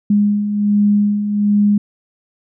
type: beating tone pair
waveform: sine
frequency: 204.9 / 206.2 Hz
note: G#3 / G#3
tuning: -23 / -12 cents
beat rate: 1.3 Hz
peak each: -20 / -12 dBFS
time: 0.1-1.78 s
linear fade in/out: 5 ms
effects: none